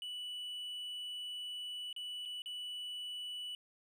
triangle tone with dropouts, 2960 Hz, F#7, in tune, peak -39 dBFS, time 0.02-3.55 s, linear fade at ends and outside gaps 1 ms, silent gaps 1.928-1.963 / 2.253-2.257 / 2.42-2.459 s, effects none

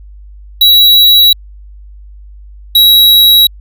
square tone pair in turn, 3898 / 3871 Hz, B7 / B7, -23 / -35 cents, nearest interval unison, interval 12 cents, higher first, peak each -3 dBFS, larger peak neither, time 0.61-1.33 / 2.75-3.47 s, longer neither, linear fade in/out 5 ms, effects added 50 Hz sine -30 dBFS peak until 3.6 s

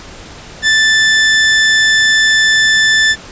sawtooth tone, 1760 Hz, A6, in tune, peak -4 dBFS, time 0.62-3.16 s, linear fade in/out 50 ms, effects pink hiss -33 dBFS RMS until 3.31 s + resampled to 16000 Hz

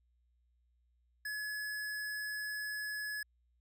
square tone, 1699 Hz, G#6, 39 cents sharp, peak -38 dBFS, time 1.25-3.23 s, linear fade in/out 5 ms, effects added 60 Hz sine -70 dBFS peak until 3.6 s

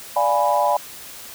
sine chord, D diminished seventh, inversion none, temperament equal, 587.3 / 698.5 / 830.6 / 987.8 Hz, D5 / F5 / Ab5 / Cb6, 0 / 0 / 0 / 0 cents, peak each -21 / -23 / -20 / -21 dBFS, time 0.16-0.77 s, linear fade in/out 5 ms, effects white hiss -38 dBFS RMS until 1.34 s

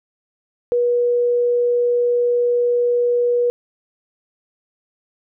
sine tone, 483.4 Hz, B4, 37 cents flat, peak -14 dBFS, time 0.72-3.5 s, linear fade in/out 0 ms, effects none

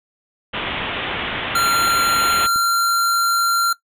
white low-pass noise, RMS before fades -25 dBFS, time 0.53-2.47 s, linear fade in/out 10 ms, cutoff 3500 Hz, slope 96 dB/octave
clicks, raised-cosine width 3 ms, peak -23 dBFS, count 4, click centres 1.195 / 1.329 / 2.336 / 2.56 s
square tone, 1376 Hz, F6, 26 cents flat, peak -15 dBFS, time 1.55-3.73 s, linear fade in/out 5 ms
effects noise-tail reverb RT60 0.1 s tail -17 dB re dry

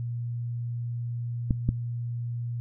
clicks, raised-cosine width 5 ms, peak -11 dBFS, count 2, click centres 1.508 / 1.69 s, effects noise-tail reverb RT60 0.5 s tail -23 dB re dry + added 119 Hz sine -29 dBFS peak until 2.6 s

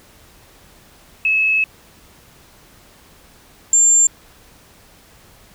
sine tone pair in turn, 2589 / 7323 Hz, E7 / A#8, -32 / -32 cents, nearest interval octave + tritone, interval 1800 cents, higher second, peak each -13 / -9 dBFS, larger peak second, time 1.25-1.64 / 3.73-4.07 s, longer first, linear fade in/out 2 ms, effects pink hiss -48 dBFS RMS until 5.54 s

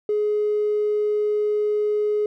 triangle tone with tanh clipping, 420 Hz, G#4, 19 cents sharp, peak -18 dBFS, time 0.09-2.26 s, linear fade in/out 2 ms, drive 1 dB, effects none

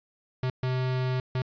square tone bursts at uneven times, 128.4 Hz, C3, 32 cents flat, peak -26 dBFS, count 3, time 0.43-0.5 / 0.63-1.2 / 1.35-1.42 s, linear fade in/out 2 ms, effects resampled to 11025 Hz + 9-bit

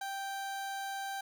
30% pulse tone, 784 Hz, G5, in tune, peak -34 dBFS, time 0.01-1.21 s, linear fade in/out 5 ms, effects none

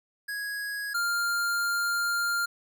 square tone pair in turn, 1661 / 1399.5 Hz, G#6 / F6, 0 / +3 cents, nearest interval minor third, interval 297 cents, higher first, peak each -32 / -26 dBFS, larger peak second, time 0.28-0.94 / 0.94-2.46 s, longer second, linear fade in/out 10 ms, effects none

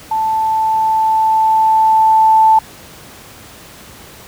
sine tone with level ramp, 880 Hz, A5, in tune, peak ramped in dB -13 to -5 dBFS, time 0.11-2.59 s, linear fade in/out 5 ms, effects pink hiss -37 dBFS RMS until 4.27 s + high-pass 60 Hz 12 dB/octave

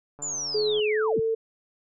click train, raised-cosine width 1 ms, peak -32 dBFS, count 89, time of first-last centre 0.19-0.797 s, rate 145 Hz
sine linear sweep, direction down, 7270 to 69.3 Hz, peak -28 dBFS, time 0.22-1.2 s, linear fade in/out 5 ms
sine tone with pitch glide, 424 to 448.7 Hz, G#4 to A4, +36 to +34 cents, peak -22 dBFS, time 0.54-1.35 s, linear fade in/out 10 ms, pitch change +98 cents, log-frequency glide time 0.88-1.19 s
effects none

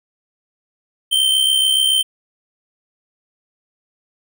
square tone with amplitude modulation, 3115 Hz, G7, 12 cents flat, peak -11 dBFS, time 1.11-2.03 s, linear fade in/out 20 ms, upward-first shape sine, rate 67 Hz, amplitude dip 55%, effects none

